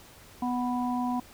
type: harmonic tone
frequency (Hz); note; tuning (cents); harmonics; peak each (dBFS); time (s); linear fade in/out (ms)
246.9; B3; 0; 1 / 3 / 4; -28 / -33 / -34; 0.42-1.2; 5
effects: pink hiss -52 dBFS RMS until 1.33 s